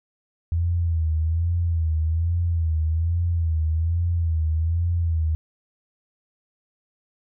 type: tone with vibrato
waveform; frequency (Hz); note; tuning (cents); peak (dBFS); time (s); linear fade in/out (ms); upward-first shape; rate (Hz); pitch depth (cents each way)
sine; 82.5; E2; +2; -19; 0.52-5.35; 0; sine; 1.2; 78
effects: none